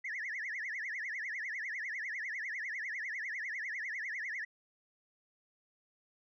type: tone with vibrato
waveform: sine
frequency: 1924 Hz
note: B6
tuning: 46 cents flat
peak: -35 dBFS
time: 0.04-4.45 s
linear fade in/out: 10 ms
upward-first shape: triangle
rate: 10 Hz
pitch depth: 260 cents each way
effects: tanh soft clip ceiling -34 dBFS